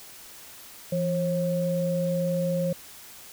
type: tone pair together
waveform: sine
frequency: 170 / 538.9 Hz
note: F3 / C#5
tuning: -46 / -49 cents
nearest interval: octave + minor sixth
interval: 1997 cents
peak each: -26 dBFS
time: 0.92-2.73 s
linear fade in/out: 5 ms
effects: white hiss -46 dBFS RMS until 3.32 s

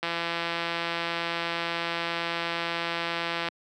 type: click train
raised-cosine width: 0.3 ms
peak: -13 dBFS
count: 585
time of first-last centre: 0.03-3.486 s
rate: 169 Hz
effects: high-pass 200 Hz 12 dB/octave

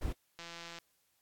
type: noise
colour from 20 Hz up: brown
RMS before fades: -35 dBFS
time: 0.01-0.13 s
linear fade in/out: 10 ms
type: click train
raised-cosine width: 0.2 ms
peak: -29 dBFS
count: 68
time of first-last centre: 0.39-0.786 s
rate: 169 Hz
effects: white hiss -75 dBFS RMS until 1.21 s + AAC 64 kbps

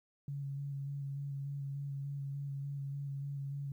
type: tone with vibrato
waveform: sine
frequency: 140 Hz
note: C#3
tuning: 18 cents sharp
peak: -37 dBFS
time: 0.28-3.72 s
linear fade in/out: 2 ms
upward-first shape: square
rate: 3.4 Hz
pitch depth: 16 cents each way
effects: 12-bit

